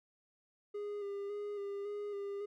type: tone with vibrato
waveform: triangle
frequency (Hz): 406.6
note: G#4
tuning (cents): -37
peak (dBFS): -36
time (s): 0.74-2.46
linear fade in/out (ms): 10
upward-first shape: square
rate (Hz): 1.8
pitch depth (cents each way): 24
effects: none